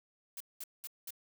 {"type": "noise bursts", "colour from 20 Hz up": "blue", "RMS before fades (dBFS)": -43, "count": 4, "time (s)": [0.37, 1.106], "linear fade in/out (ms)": 2, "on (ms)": 34, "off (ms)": 200, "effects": []}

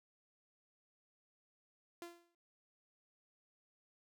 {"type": "tone with exponential decay", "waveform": "sawtooth", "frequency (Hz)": 343.6, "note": "F4", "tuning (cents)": -28, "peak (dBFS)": -40, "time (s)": [2.02, 2.35], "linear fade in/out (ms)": 1, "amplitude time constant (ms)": 70, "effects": []}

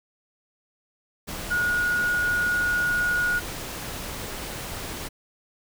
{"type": "tone in noise", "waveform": "sine", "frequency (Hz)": 1446, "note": "F#6", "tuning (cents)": -40, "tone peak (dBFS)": -21, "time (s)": [1.5, 3.4], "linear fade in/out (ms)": 20, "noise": "pink", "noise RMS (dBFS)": -34, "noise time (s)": [1.27, 5.09], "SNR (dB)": 10, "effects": []}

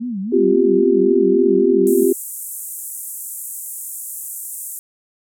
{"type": "tone with vibrato", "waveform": "sine", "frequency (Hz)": 217.4, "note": "A3", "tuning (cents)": -21, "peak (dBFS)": -21, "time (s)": [0, 2.05], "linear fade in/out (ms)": 20, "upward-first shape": "sine", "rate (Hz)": 3.7, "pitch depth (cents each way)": 240}
{"type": "chord", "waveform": "sine", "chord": "C suspended fourth", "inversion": "none", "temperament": "equal", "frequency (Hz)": [261.6, 349.2, 392], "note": ["C4", "F4", "G4"], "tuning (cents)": [0, 0, 0], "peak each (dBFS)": [-19, -16, -14], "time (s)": [0.32, 2.13], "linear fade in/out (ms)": 10}
{"type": "band-pass noise", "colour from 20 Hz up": "pink", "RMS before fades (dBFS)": -30, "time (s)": [1.87, 4.79], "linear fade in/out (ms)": 0, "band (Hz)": [7700, 15000], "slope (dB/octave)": 48}
{"effects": []}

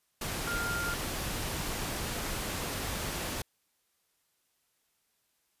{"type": "tone in noise", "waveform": "sine", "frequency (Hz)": 1400, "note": "F6", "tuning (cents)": 4, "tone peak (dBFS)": -33, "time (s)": [0.47, 0.94], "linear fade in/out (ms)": 5, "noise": "pink", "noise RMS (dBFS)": -35, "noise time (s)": [0.21, 3.42], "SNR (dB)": -1, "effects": ["white hiss -75 dBFS RMS until 5.6 s", "resampled to 32000 Hz"]}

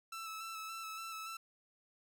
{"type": "tone with vibrato", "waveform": "sawtooth", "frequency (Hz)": 1318.5, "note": "E6", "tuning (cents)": 0, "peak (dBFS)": -39, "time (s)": [0.12, 1.37], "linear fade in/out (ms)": 5, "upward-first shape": "square", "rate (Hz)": 3.5, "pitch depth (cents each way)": 19, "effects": []}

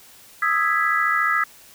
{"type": "chord", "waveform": "sine", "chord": "E major seventh", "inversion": "third", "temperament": "equal", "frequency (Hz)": [1244.5, 1318.5, 1661.2, 1975.5], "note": ["D#6", "E6", "G#6", "B6"], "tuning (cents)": [0, 0, 0, 0], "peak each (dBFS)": -23, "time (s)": [0.42, 1.44], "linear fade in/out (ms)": 5, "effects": ["white hiss -48 dBFS RMS until 1.74 s"]}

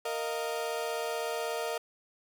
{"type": "chord", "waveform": "35% pulse", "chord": "Bb suspended fourth", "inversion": "none", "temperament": "equal with one note detuned", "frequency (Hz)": [463.7, 622.3, 698.5], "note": ["Bb4", "Eb5", "F5"], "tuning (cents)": [-9, 0, 0], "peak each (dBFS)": [-33, -35, -36], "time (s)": [0.05, 1.78], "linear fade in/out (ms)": 5, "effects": []}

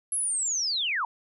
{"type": "linear sweep", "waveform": "sine", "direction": "down", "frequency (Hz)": [11080, 871], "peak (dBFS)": -25, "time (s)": [0.12, 1.05], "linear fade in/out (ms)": 2, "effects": []}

